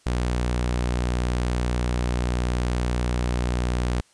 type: tone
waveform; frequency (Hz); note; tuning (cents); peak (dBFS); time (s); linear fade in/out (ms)
sawtooth; 60.8; B1; -26; -18; 0.06-4.01; 5
effects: white hiss -59 dBFS RMS until 4.13 s + resampled to 22050 Hz